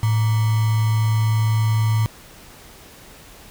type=tone with sample-and-hold; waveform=sine; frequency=110 Hz; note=A2; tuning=in tune; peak=-15 dBFS; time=0.03-2.06 s; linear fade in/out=0 ms; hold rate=1050 Hz; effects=pink hiss -44 dBFS RMS until 3.5 s